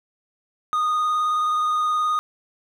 triangle tone with vibrato, 1234 Hz, D#6, 15 cents flat, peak -17 dBFS, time 0.73-2.19 s, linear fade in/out 0 ms, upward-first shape square, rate 19 Hz, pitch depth 13 cents each way, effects none

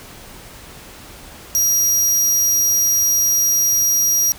sawtooth tone, 5730 Hz, F8, 44 cents sharp, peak -11 dBFS, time 1.55-4.32 s, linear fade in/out 0 ms, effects pink hiss -39 dBFS RMS until 4.38 s

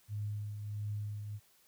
sine tone with tremolo, 104.3 Hz, G#2, 8 cents sharp, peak -34 dBFS, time 0.08-1.4 s, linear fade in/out 50 ms, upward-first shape triangle, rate 1.5 Hz, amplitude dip 50%, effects white hiss -67 dBFS RMS until 1.67 s

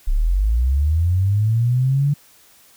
sine linear sweep, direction up, 30.87 to 146.4 Hz, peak -14 dBFS, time 0.07-2.14 s, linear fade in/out 10 ms, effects white hiss -51 dBFS RMS until 2.76 s

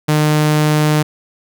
sawtooth tone, 151.9 Hz, D#3, 41 cents flat, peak -7 dBFS, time 0.08-1.03 s, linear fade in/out 10 ms, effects none

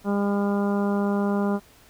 harmonic tone, 201.7 Hz, G3, 50 cents sharp, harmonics 1 / 2 / 3 / 4 / 5 / 6 / 7, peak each -22 / -28 / -32 / -34 / -36 / -38 / -39 dBFS, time 0.04-1.6 s, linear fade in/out 50 ms, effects pink hiss -54 dBFS RMS until 1.89 s

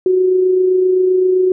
sine tone with amplitude modulation, 370 Hz, F#4, in tune, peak -8 dBFS, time 0.06-1.52 s, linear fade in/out 2 ms, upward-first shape sine, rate 27.7 Hz, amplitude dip 35%, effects none

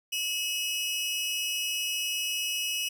sawtooth tone pair together, 2576 / 2921 Hz, E7 / F#7, -41 / -23 cents, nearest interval major second, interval 218 cents, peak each -30 / -27 dBFS, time 0.12-2.89 s, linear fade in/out 10 ms, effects none

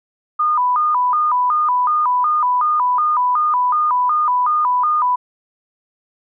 sine tone with vibrato, 1101 Hz, C#6, 12 cents flat, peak -13 dBFS, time 0.39-5.16 s, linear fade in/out 10 ms, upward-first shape square, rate 2.7 Hz, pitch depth 180 cents each way, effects none

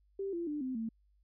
sine tone with pitch steps, 392 / 341.3 / 297.1 / 258.6 / 225.1 Hz, G4 / F4 / D4 / C4 / A3, 0 / -40 / +20 / -20 / +40 cents, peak -34 dBFS, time 0.19-0.89 s, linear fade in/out 5 ms, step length 140 ms, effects added 50 Hz sine -66 dBFS peak until 1.23 s

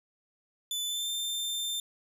sawtooth tone with pitch glide, 3500 to 3580 Hz, A7 to A7, -10 to +29 cents, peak -28 dBFS, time 0.71-1.8 s, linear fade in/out 2 ms, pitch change +39 cents, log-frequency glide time 0.85-1.09 s, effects none

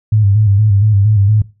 sine tone with vibrato, 103.3 Hz, G#2, 9 cents flat, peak -7 dBFS, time 0.12-1.42 s, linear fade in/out 5 ms, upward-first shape square, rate 4.3 Hz, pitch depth 69 cents each way, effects noise-tail reverb RT60 0.3 s tail -19 dB re dry

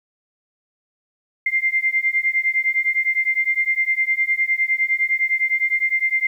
sine beating tone pair, 2093 / 2102.8 Hz, C7 / C7, 0 / +8 cents, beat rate 9.8 Hz, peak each -20 dBFS, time 1.46-6.27 s, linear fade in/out 5 ms, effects 9-bit

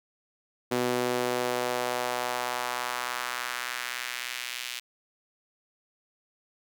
sawtooth tone with high-pass filter sweep, 123.47 Hz, B2, in tune, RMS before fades -31 dBFS, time 0.71-4.8 s, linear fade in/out 10 ms, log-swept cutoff 310 to 2800 Hz, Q 1.4, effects none

